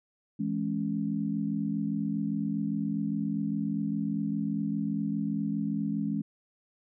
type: chord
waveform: sine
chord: C# minor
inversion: first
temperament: equal with one note detuned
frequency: 164.81 / 209.8 / 277.2 Hz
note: E3 / G#3 / C#4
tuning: 0 / +18 / 0 cents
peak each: -34 / -30 / -33 dBFS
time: 0.39-6.22 s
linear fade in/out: 10 ms
effects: none